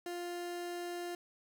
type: tone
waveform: 30% pulse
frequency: 350 Hz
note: F4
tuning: 4 cents sharp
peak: -36 dBFS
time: 0.06-1.15 s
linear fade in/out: 2 ms
effects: none